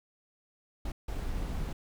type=noise bursts at uneven times; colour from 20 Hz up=brown; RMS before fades=-34 dBFS; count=2; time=0.85-0.92 / 1.08-1.73 s; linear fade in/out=5 ms; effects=none